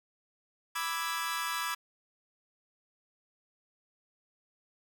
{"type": "chord", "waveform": "sawtooth", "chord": "E dominant seventh", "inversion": "second", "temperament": "equal", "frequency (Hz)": [987.8, 1174.7, 1318.5, 1661.2], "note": ["B5", "D6", "E6", "G#6"], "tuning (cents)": [0, 0, 0, 0], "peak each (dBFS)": -34, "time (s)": [0.75, 1.75], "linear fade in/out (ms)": 10, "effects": []}